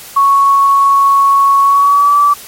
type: tone with pitch glide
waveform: sine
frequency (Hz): 1108.7 to 1156.4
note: C#6 to D6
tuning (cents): 0 to -27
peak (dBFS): -5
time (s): 0.16-2.34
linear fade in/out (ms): 10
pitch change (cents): +73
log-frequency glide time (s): 1.62-2.16
effects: white hiss -32 dBFS RMS until 2.47 s + MP3 64 kbps